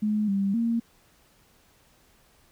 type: tone with pitch steps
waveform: sine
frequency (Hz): 211.9 / 197.1 / 231.5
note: G#3 / G3 / A#3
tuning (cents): +35 / +10 / -12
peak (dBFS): -22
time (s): 0.02-0.8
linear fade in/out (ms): 10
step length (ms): 260
effects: pink hiss -61 dBFS RMS until 2.51 s